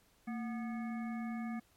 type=harmonic tone with a mistuned harmonic; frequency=243.7 Hz; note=B3; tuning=23 cents flat; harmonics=1 / 3 / 5 / 7 / 9; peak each=-37 / -48 / -52 / -54 / -53 dBFS; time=0.27-1.6 s; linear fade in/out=10 ms; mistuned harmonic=1; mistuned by=-120 cents; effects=pink hiss -69 dBFS RMS until 1.76 s + MP3 64 kbps